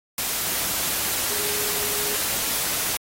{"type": "tone in noise", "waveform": "sine", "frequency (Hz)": 415.9, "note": "G#4", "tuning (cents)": 2, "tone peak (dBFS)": -35, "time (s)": [1.3, 2.16], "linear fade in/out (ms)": 2, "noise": "white", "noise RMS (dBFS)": -25, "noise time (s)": [0.18, 2.97], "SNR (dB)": -13, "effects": ["AAC 48 kbps"]}